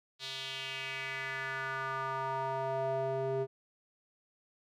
square tone with band-pass filter sweep, 133.6 Hz, C3, 36 cents sharp, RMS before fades -36 dBFS, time 0.19-3.47 s, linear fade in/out 50 ms, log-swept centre 3900 to 460 Hz, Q 3.2, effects none

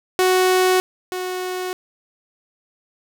sawtooth tone pair in turn, 370 / 367.2 Hz, F#4 / F#4, 0 / -13 cents, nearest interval unison, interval 13 cents, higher first, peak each -10 / -20 dBFS, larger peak first, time 0.19-0.8 / 1.12-1.73 s, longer neither, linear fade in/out 0 ms, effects none

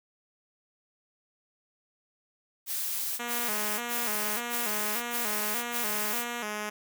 blue noise bursts, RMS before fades -32 dBFS, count 6, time 2.66-6.25 s, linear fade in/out 50 ms, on 540 ms, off 70 ms
5% pulse tone with vibrato, 224.3 Hz, A3, 34 cents sharp, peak -21 dBFS, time 3.19-6.7 s, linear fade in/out 10 ms, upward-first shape square, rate 1.7 Hz, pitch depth 110 cents each way
effects none

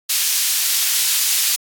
pink high-pass noise, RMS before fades -18 dBFS, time 0.09-1.56 s, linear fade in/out 10 ms, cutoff 3800 Hz, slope 12 dB/octave, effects AAC 64 kbps

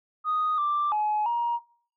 sine tone with pitch steps, 1243 / 1178 / 847 / 945 Hz, D#6 / D6 / G#5 / A#5, -2 / +5 / +34 / +23 cents, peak -22 dBFS, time 0.24-1.6 s, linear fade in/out 50 ms, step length 340 ms, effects noise-tail reverb RT60 0.5 s tail -22 dB re dry + tanh soft clip ceiling -19 dBFS

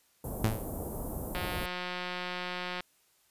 pink band-stop noise, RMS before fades -37 dBFS, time 0.24-1.66 s, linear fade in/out 2 ms, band 820 to 11000 Hz, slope 24 dB/octave
sawtooth tone with exponential decay, 110 Hz, A2, in tune, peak -19 dBFS, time 0.44-0.7 s, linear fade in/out 0 ms, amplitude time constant 55 ms
click train, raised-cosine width 0.3 ms, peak -20 dBFS, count 263, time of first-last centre 1.35-2.806 s, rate 180 Hz
effects white hiss -68 dBFS RMS until 3.3 s + resampled to 32000 Hz

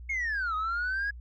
sine linear two-way sweep, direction down then up, 2200 to 1244.5 to 1676 Hz, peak -26 dBFS, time 0.09-1.11 s, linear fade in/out 10 ms, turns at 0.55 s, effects tanh soft clip ceiling -26 dBFS + added 60 Hz sine -41 dBFS peak until 1.2 s

